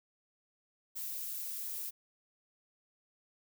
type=noise; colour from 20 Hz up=violet; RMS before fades=-40 dBFS; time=0.95-1.91 s; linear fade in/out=20 ms; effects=none